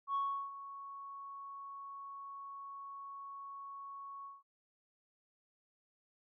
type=tone with ADSR envelope; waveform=sine; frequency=1108.7 Hz; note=C#6; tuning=in tune; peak=-30 dBFS; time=0.07-4.43 s; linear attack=76 ms; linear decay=360 ms; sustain=-15 dB; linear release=180 ms; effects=tanh soft clip ceiling -29 dBFS